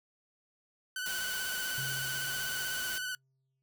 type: tone with vibrato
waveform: sawtooth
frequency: 1500 Hz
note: F#6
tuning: 23 cents sharp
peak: -31 dBFS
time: 0.96-3.15 s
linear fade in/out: 2 ms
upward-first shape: square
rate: 16 Hz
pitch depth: 27 cents each way
type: noise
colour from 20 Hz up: white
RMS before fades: -40 dBFS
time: 1.06-2.98 s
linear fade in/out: 0 ms
type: tone with exponential decay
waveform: triangle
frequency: 132.8 Hz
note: C3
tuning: 26 cents sharp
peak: -37 dBFS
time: 1.78-3.62 s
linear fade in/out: 0 ms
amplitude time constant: 400 ms
effects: noise-tail reverb RT60 0.1 s tail -23 dB re dry